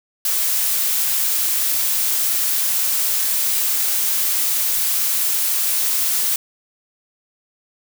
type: noise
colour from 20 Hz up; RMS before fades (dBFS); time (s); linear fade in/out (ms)
blue; -19; 0.25-6.36; 2
effects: none